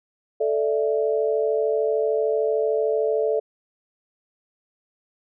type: chord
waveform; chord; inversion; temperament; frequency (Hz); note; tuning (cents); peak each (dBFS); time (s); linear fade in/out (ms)
sine; A suspended fourth; none; just; 440 / 586.7 / 660; A4 / D5 / E5; 0 / -2 / +2; -21 / -25 / -27; 0.4-3.4; 10
effects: none